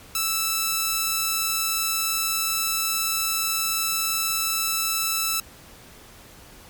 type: tone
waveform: 5% pulse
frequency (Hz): 1318.5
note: E6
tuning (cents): 0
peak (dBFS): -10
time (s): 0.15-5.4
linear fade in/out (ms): 2
effects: pink hiss -47 dBFS RMS until 6.69 s + MP3 96 kbps